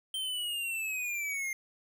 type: linear sweep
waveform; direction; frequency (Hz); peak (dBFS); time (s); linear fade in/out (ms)
square; down; 3136 to 2101; -33; 0.14-1.53; 2
effects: none